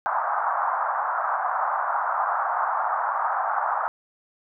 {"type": "band-pass noise", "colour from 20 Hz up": "pink", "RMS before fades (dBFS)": -25, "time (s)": [0.06, 3.88], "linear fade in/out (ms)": 0, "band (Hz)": [720, 1400], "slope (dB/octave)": 48, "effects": []}